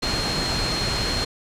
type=tone in noise; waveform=sine; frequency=4220 Hz; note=C8; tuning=14 cents sharp; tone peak=-26 dBFS; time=0.02-1.25 s; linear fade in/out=10 ms; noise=pink; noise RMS=-25 dBFS; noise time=0.02-1.25 s; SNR=-4 dB; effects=low-pass 7000 Hz 12 dB/octave